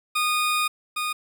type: tone pair in turn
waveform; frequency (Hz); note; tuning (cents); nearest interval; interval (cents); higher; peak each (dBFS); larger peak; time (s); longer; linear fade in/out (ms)
20% pulse; 1231 / 1231; D#6 / D#6; -19 / -19; unison; 0; neither; -16 / -20; first; 0.15-0.68 / 0.96-1.13; first; 10
effects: 8-bit